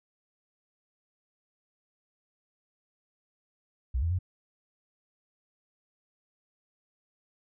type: tone with pitch steps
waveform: sine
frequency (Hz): 63.1 / 83.3 / 90.9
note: B1 / E2 / F#2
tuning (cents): +38 / +19 / -30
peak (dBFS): -25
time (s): 3.94-4.189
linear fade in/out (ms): 10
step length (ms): 83
effects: none